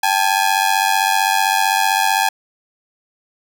sawtooth ring-modulated tone, 830.6 Hz, G#5, in tune, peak -7 dBFS, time 0.03-2.29 s, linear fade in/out 5 ms, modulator 47.8 Hz, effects none

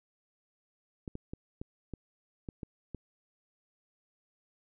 clicks, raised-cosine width 3 ms, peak -26 dBFS, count 8, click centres 1.078 / 1.154 / 1.335 / 1.615 / 1.937 / 2.488 / 2.632 / 2.947 s, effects none

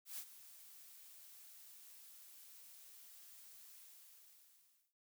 blue noise with ADSR envelope, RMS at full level -45 dBFS, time 0.05-4.94 s, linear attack 130 ms, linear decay 65 ms, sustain -14 dB, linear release 1200 ms, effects none

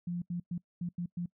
sine tone bursts at uneven times, 174.61 Hz, F3, in tune, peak -32 dBFS, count 6, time 0.07-0.22 / 0.3-0.4 / 0.51-0.58 / 0.81-0.89 / 0.98-1.06 / 1.17-1.26 s, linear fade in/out 5 ms, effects noise-tail reverb RT60 0.1 s tail -23 dB re dry

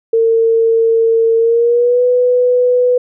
sine tone with pitch glide, 454.3 to 495.4 Hz, A#4 to B4, -45 to +5 cents, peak -8 dBFS, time 0.13-2.98 s, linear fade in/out 5 ms, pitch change +150 cents, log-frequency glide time 1.37-2.03 s, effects none

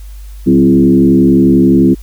sine tone with frequency modulation, 260 Hz, C4, 11 cents flat, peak -4 dBFS, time 0.46-1.95 s, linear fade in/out 20 ms, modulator 71.4 Hz, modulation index 1.3, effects added 50 Hz sine -26 dBFS peak until 2.02 s + white hiss -45 dBFS RMS until 2.02 s

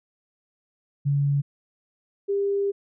sine tone pair in turn, 141.8 / 399.5 Hz, C#3 / G4, +40 / +33 cents, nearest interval octave + tritone, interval 1793 cents, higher second, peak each -19 / -21 dBFS, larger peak first, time 1.05-1.42 / 2.28-2.72 s, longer second, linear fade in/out 20 ms, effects none

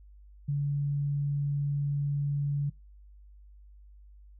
sine tone, 143 Hz, D3, 46 cents flat, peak -26 dBFS, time 0.48-2.7 s, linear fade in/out 10 ms, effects noise-tail reverb RT60 0.2 s tail -24 dB re dry + added 50 Hz sine -50 dBFS peak until 4.39 s

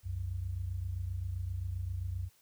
sine tone pair together, 64.88 / 92.5 Hz, C2 / F#2, -14 / 0 cents, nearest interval tritone, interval 614 cents, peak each -39 / -35 dBFS, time 0.03-2.3 s, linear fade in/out 50 ms, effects white hiss -67 dBFS RMS until 2.41 s

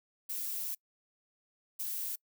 violet noise bursts at uneven times, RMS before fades -37 dBFS, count 2, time 0.29-0.75 / 1.79-2.16 s, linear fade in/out 10 ms, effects noise-tail reverb RT60 0.1 s tail -26 dB re dry

